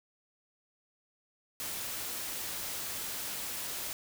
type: noise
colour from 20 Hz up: white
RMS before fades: -38 dBFS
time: 1.6-3.93 s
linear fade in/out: 0 ms
effects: none